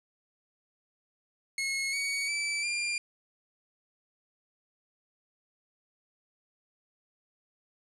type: tone with pitch steps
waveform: sawtooth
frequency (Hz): 2173 / 2244 / 2318 / 2394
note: C#7 / C#7 / D7 / D7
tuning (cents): -35 / +21 / -23 / +33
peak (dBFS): -26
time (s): 1.58-2.98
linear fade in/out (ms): 2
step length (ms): 350
effects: resampled to 24000 Hz + 9-bit